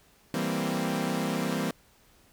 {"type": "chord", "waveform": "sawtooth", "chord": "C dominant seventh", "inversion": "first", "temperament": "equal", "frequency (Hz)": [164.81, 196, 233.1, 261.6], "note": ["E3", "G3", "Bb3", "C4"], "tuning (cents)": [0, 0, 0, 0], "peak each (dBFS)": -29, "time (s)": [0.34, 1.71], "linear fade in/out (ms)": 2, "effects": ["pink hiss -61 dBFS RMS until 2.32 s"]}